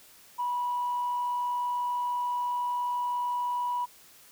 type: tone with frequency modulation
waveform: sine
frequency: 977 Hz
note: B5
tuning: 19 cents flat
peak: -26 dBFS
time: 0.38-3.86 s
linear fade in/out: 20 ms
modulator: 59.4 Hz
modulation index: 0.2
effects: tanh soft clip ceiling -23 dBFS + white hiss -55 dBFS RMS until 4.31 s